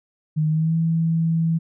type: tone with pitch glide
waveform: sine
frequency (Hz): 154.7 to 163.9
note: D#3 to E3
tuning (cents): -10 to -10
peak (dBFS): -17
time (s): 0.36-1.59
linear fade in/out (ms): 20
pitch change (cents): +100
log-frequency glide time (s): 0.48-0.75
effects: none